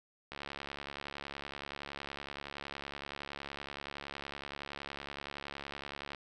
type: click train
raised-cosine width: 0.3 ms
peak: -25 dBFS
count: 413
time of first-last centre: 0.32-6.147 s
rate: 70.7 Hz
effects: none